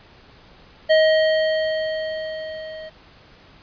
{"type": "tone with level ramp", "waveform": "square", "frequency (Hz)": 630, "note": "D#5", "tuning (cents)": 21, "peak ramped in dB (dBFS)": [-12, -34], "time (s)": [0.89, 2.9], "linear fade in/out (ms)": 20, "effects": ["pink hiss -49 dBFS RMS until 3.62 s", "resampled to 11025 Hz"]}